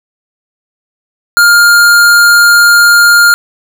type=tone; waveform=square; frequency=1408 Hz; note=F6; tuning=14 cents sharp; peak=-3 dBFS; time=1.37-3.34 s; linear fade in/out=0 ms; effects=none